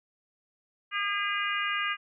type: harmonic tone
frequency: 406 Hz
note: G#4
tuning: 39 cents flat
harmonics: 3 / 4 / 5 / 6 / 7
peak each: -32 / -33 / -34 / -35 / -35 dBFS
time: 0.91-1.97 s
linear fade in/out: 50 ms
effects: none